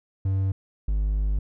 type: tone pair in turn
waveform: triangle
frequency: 96.3 / 51.01 Hz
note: G2 / G#1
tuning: -30 / -30 cents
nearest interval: major seventh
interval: 1100 cents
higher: first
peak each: -19 dBFS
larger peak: neither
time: 0.25-0.52 / 0.88-1.39 s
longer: second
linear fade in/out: 5 ms
effects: none